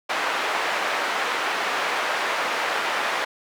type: band-pass noise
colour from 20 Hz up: white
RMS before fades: -25 dBFS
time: 0.09-3.25 s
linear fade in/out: 10 ms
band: 530 to 1800 Hz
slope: 12 dB/octave
effects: none